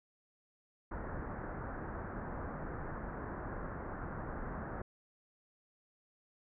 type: low-pass noise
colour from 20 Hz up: pink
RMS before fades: -42 dBFS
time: 0.91-4.82 s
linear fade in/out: 5 ms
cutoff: 1700 Hz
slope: 48 dB/octave
effects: none